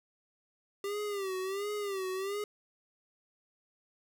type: tone with vibrato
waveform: square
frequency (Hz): 394.8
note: G4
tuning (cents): +12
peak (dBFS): -34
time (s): 0.84-2.44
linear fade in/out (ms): 2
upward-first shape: sine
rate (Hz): 1.4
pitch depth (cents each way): 100
effects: none